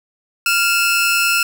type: tone pair together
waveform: sawtooth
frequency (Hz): 1395.1 / 2620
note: F6 / E7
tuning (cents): -2 / -11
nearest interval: major seventh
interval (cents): 1091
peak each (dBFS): -13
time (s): 0.46-1.43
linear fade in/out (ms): 2
effects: none